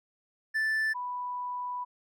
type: tone pair in turn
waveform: triangle / sine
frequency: 1760 / 987.8 Hz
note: A6 / B5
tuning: 0 / 0 cents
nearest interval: minor seventh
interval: 1000 cents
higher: first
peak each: -24 / -32 dBFS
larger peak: first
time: 0.54-0.94 / 0.94-1.85 s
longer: second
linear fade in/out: 20 ms
effects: none